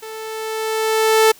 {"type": "tone with level ramp", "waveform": "sawtooth", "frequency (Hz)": 440.1, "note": "A4", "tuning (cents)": 0, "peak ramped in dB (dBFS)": [-27, -5], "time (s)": [0.02, 1.32], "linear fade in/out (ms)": 10, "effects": ["white hiss -46 dBFS RMS until 1.39 s"]}